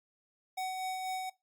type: tone with tremolo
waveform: square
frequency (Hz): 750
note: F#5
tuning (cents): +23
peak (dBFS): -34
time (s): 0.57-1.3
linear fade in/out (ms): 10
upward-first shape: sine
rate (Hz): 4.1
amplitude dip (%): 30
effects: noise-tail reverb RT60 0.2 s tail -20 dB re dry + Opus 48 kbps